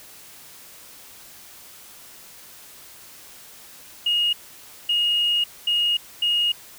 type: tone bursts at uneven times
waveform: sine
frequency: 2865 Hz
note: F7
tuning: 44 cents sharp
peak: -17 dBFS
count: 4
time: 4.06-4.33 / 4.89-5.44 / 5.67-5.97 / 6.22-6.52 s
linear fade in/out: 5 ms
effects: tanh soft clip ceiling -13 dBFS + white hiss -45 dBFS RMS until 6.78 s